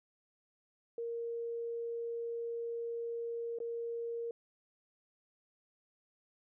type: tone with dropouts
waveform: sine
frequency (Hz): 466.2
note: A#4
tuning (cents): 0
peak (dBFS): -36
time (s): 0.98-4.31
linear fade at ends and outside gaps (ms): 2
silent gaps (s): 3.587-3.602
effects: none